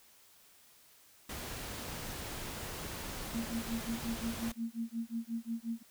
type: noise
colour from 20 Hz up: pink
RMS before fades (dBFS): -42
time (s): 1.29-4.52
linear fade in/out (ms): 5
type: tone with tremolo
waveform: sine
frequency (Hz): 229.6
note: A#3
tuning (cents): -26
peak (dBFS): -32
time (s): 3.34-5.83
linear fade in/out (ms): 10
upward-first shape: sine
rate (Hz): 5.6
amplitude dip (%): 100
effects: white hiss -62 dBFS RMS until 5.9 s